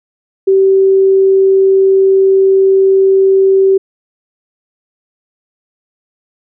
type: tone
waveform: sine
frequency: 385.7 Hz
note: G4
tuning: 28 cents flat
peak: -5 dBFS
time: 0.47-3.78 s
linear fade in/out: 10 ms
effects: none